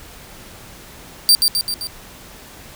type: tone with echo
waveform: sawtooth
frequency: 4680 Hz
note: D8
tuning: 7 cents flat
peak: -5 dBFS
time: 1.29-1.35 s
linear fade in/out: 0 ms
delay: 130 ms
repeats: 4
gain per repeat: -4 dB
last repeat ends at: 1.87 s
effects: pink hiss -40 dBFS RMS until 2.75 s